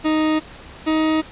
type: tone pair in turn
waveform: 40% pulse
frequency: 311.1 / 314.2 Hz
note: D#4 / D#4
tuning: 0 / +17 cents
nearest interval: unison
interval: 17 cents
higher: second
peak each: -15 dBFS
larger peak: neither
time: 0.04-0.4 / 0.86-1.22 s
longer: neither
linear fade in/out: 20 ms
effects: pink hiss -40 dBFS RMS until 1.31 s + resampled to 8000 Hz